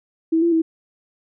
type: tone with pitch steps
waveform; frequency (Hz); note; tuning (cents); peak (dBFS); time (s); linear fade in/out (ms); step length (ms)
sine; 325.1 / 339.4 / 324.6; E4 / F4 / E4; -24 / -49 / -27; -14; 0.32-0.62; 10; 100
effects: none